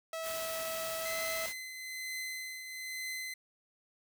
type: tone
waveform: sawtooth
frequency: 650 Hz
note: E5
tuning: 24 cents flat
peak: -33 dBFS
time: 0.13-1.46 s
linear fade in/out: 2 ms
type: noise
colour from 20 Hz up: white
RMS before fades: -42 dBFS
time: 0.22-1.54 s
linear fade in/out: 50 ms
type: tone with tremolo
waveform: sawtooth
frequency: 2045 Hz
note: C7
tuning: 40 cents flat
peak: -33 dBFS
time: 1.05-3.34 s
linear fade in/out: 5 ms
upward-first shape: triangle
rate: 1.1 Hz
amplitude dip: 55%
effects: none